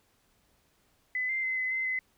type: tone with pitch steps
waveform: sine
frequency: 2012 / 2087 / 2053 / 2028 / 2062 / 2036 Hz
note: B6 / C7 / C7 / B6 / C7 / C7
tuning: +32 / -5 / -33 / +45 / -26 / -48 cents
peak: -28 dBFS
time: 1.15-1.99 s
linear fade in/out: 2 ms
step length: 140 ms
effects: pink hiss -69 dBFS RMS until 2.17 s